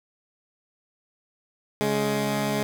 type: tone pair together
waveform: 15% pulse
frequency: 140 / 209.5 Hz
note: C#3 / G#3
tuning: +18 / +15 cents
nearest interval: perfect fifth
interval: 697 cents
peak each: -22 / -18 dBFS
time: 1.81-2.63 s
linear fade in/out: 0 ms
effects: 8-bit